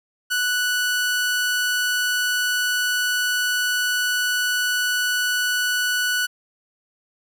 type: tone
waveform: sawtooth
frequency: 1480 Hz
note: F#6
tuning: in tune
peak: -16 dBFS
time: 0.3-6.27 s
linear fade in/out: 20 ms
effects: none